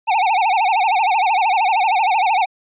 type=tone with vibrato; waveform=square; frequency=813 Hz; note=G#5; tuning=37 cents flat; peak=-14 dBFS; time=0.07-2.46 s; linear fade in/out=20 ms; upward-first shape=sine; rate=13 Hz; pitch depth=200 cents each way; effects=resampled to 8000 Hz